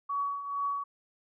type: tone with tremolo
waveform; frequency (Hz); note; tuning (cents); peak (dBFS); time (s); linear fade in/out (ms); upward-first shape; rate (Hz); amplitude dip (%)
sine; 1129; C#6; +31; -27; 0.09-0.84; 10; triangle; 2.2; 70
effects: none